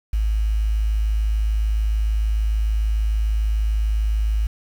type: tone with quantisation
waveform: sine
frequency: 53.4 Hz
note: G#1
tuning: 49 cents sharp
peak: -17 dBFS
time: 0.13-4.47 s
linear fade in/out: 5 ms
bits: 7
effects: none